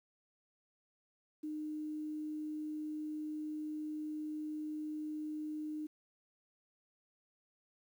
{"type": "tone with quantisation", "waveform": "sine", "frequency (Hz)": 305.7, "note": "D#4", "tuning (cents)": -30, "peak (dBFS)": -38, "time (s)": [1.43, 5.87], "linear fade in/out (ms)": 10, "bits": 11, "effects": []}